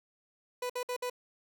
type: tone bursts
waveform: 30% pulse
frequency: 495.3 Hz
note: B4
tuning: 5 cents sharp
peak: -30 dBFS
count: 4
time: 0.62-1.099 s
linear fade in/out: 5 ms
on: 77 ms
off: 57 ms
effects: none